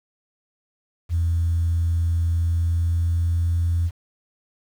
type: tone with pitch glide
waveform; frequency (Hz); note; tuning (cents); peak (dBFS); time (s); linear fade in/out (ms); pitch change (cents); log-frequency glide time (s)
sine; 84.2 to 85.18; E2 to F2; +37 to -43; -17; 1.09-3.91; 50; +20; 2.3-3.62
effects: tanh soft clip ceiling -14 dBFS + 8-bit